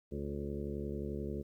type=harmonic tone with a mistuned harmonic; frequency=71.4 Hz; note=D2; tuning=48 cents flat; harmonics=1 / 2 / 3 / 4 / 5 / 6 / 7 / 8; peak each=-42 / -44 / -42 / -50 / -43 / -44 / -51 / -54 dBFS; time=0.11-1.43 s; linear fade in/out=20 ms; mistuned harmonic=7; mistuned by=+26 cents; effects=12-bit